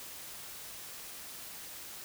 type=silence; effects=white hiss -46 dBFS RMS until 2.04 s